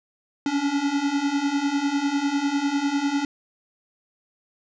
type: beating tone pair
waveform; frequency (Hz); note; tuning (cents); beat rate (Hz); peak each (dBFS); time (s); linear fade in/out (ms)
square; 277.2 / 287.2; C#4 / D4; 0 / -39; 10; -27 / -24; 0.46-3.25; 2
effects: resampled to 16000 Hz + 10-bit